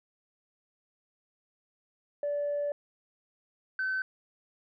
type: tone pair in turn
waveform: sine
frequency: 580 / 1528.9 Hz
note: D5 / G6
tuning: -22 / -44 cents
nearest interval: octave + perfect fourth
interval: 1678 cents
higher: second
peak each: -27 dBFS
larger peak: neither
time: 2.23-2.72 / 3.79-4.02 s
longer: first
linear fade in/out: 2 ms
effects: tanh soft clip ceiling -25 dBFS